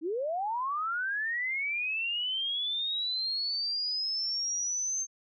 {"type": "linear sweep", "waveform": "sine", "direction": "up", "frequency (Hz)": [293.7, 6350], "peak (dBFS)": -29, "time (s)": [0.01, 5.07], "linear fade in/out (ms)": 50, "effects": []}